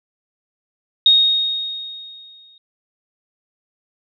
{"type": "tone with exponential decay", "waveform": "sine", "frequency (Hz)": 3729, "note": "A#7", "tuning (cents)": 0, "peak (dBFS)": -7, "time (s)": [1.06, 2.58], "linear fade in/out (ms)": 2, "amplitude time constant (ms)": 330, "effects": []}